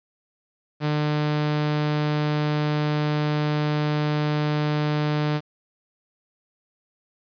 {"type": "tone", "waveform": "sawtooth", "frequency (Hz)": 150, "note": "D3", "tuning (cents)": 37, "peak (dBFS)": -17, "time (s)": [0.8, 5.41], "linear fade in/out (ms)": 50, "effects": ["resampled to 11025 Hz", "8-bit"]}